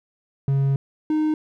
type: tone pair in turn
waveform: triangle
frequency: 137.4 / 308.5 Hz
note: C#3 / D#4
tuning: -15 / -15 cents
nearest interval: octave + major second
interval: 1400 cents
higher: second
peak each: -15 / -16 dBFS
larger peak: first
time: 0.48-0.76 / 1.1-1.34 s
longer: first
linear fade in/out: 2 ms
effects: none